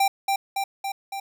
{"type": "tone with echo", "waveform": "square", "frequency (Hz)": 787, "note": "G5", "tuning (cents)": 7, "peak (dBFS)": -18, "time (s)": [0, 0.08], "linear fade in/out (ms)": 5, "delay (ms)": 280, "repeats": 4, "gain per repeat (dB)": -3, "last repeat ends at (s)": 1.2, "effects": []}